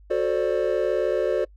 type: chord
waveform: triangle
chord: D dominant seventh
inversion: first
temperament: just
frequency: 367.1 / 440.5 / 528.6 / 587.3 Hz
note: F#4 / A4 / C5 / D5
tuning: -14 / +2 / +18 / 0 cents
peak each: -24 dBFS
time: 0.1-1.45 s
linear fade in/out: 10 ms
effects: noise-tail reverb RT60 0.1 s tail -25 dB re dry + added 50 Hz sine -47 dBFS peak until 1.56 s